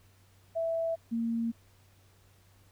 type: tone pair in turn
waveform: sine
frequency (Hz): 659.3 / 230.2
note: E5 / A#3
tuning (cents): 0 / -22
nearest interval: octave + tritone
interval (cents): 1822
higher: first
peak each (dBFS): -28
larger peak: neither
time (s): 0.55-0.96 / 1.11-1.52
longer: neither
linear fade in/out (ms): 20
effects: added 96 Hz sine -61 dBFS peak until 2.71 s + pink hiss -65 dBFS RMS until 2.71 s